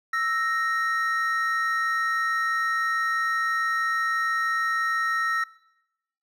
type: tone pair together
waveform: triangle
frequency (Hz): 1318.5 / 1864.6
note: E6 / A#6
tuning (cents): 0 / 0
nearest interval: tritone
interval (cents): 600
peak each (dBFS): -24 / -24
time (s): 0.13-5.44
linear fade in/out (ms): 5
effects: noise-tail reverb RT60 0.9 s tail -21 dB re dry